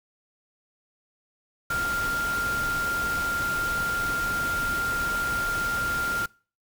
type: tone in noise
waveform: sine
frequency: 1395 Hz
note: F6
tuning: 2 cents flat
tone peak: -25 dBFS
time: 1.7-6.26 s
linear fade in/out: 5 ms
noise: pink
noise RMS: -34 dBFS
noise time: 1.7-6.26 s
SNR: +6 dB
effects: noise-tail reverb RT60 0.4 s tail -24 dB re dry